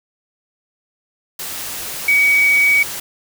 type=tone in noise; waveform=sine; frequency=2262 Hz; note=C#7; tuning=34 cents sharp; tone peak=-10 dBFS; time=2.08-2.83 s; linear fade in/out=5 ms; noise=white; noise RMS=-27 dBFS; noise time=1.39-3 s; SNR=+14 dB; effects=none